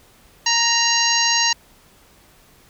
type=harmonic tone with a mistuned harmonic; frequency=932.3 Hz; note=A#5; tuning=in tune; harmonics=1 / 2 / 3 / 4 / 5 / 6 / 7; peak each=-23 / -23 / -23 / -23 / -23 / -23 / -23 dBFS; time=0.46-1.53 s; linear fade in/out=5 ms; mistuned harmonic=4; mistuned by=+130 cents; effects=pink hiss -52 dBFS RMS until 2.69 s